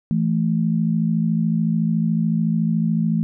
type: tone pair together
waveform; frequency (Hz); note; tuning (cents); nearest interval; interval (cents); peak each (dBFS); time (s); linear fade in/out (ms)
sine; 166.19 / 220; E3 / A3; +14 / 0; perfect fourth; 486; -19 / -20; 0.11-3.23; 0
effects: none

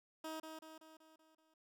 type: tone with echo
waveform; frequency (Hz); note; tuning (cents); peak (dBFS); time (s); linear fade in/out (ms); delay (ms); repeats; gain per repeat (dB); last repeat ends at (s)
15% pulse; 316.7; D#4; +31; -37; 0.24-0.4; 5; 190; 6; -5; 1.54
effects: none

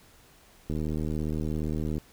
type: click train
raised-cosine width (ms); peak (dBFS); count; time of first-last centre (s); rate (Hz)
3; -19; 100; 0.7-1.981; 77.3
effects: pink hiss -57 dBFS RMS until 2.12 s

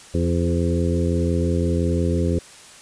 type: harmonic tone with a mistuned harmonic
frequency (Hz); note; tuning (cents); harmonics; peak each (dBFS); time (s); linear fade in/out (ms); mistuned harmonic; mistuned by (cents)
85.8; F2; -30; 1 / 2 / 3 / 4 / 5 / 6; -21 / -24 / -26 / -27 / -28 / -29; 0.14-2.39; 5; 5; -17
effects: white hiss -44 dBFS RMS until 2.81 s + resampled to 22050 Hz

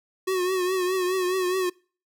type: tone with vibrato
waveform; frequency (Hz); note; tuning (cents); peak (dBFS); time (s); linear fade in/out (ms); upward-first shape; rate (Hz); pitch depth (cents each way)
square; 368.6; F#4; -7; -23; 0.27-1.7; 10; triangle; 4.8; 65
effects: noise-tail reverb RT60 0.4 s tail -25 dB re dry

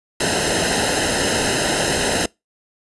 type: noise with comb filter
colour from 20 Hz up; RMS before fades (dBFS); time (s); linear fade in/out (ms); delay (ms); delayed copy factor
pink; -19; 0.2-2.26; 5; 0.87; -0.85
effects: noise-tail reverb RT60 0.2 s tail -24 dB re dry + resampled to 24000 Hz

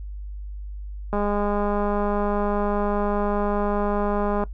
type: click train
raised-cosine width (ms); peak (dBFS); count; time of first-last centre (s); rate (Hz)
1; -12; 679; 1.13-4.437; 205
effects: noise-tail reverb RT60 0.1 s tail -19 dB re dry + added 50 Hz sine -31 dBFS peak until 4.53 s

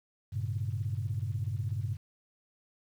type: chord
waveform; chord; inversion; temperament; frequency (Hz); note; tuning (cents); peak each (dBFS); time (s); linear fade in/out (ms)
sine; G diminished; none; equal with one note detuned; 98 / 114.34 / 138.59; G2 / Bb2 / Db3; 0 / -33 / 0; -33 / -34 / -38; 0.32-1.97; 20
effects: tanh soft clip ceiling -22 dBFS + 10-bit

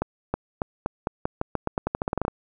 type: accelerating click train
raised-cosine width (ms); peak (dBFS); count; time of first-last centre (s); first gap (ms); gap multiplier
1; -10; 19; 0.02-2.281; 320; 0.87
effects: none

